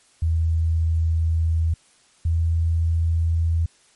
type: tone pair in turn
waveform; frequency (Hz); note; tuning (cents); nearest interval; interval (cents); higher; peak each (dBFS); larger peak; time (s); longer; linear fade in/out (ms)
sine; 81.5 / 82.54; E2 / E2; -19 / +3; unison; 22; second; -17; neither; 0.22-1.74 / 2.25-3.66; first; 5
effects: white hiss -57 dBFS RMS until 3.95 s + MP3 48 kbps